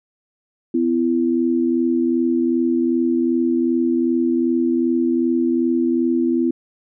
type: tone pair together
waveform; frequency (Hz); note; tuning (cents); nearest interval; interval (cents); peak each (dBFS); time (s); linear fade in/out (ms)
sine; 253.2 / 335.8; B3 / E4; +43 / +32; perfect fourth; 489; -18; 0.74-6.51; 5
effects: none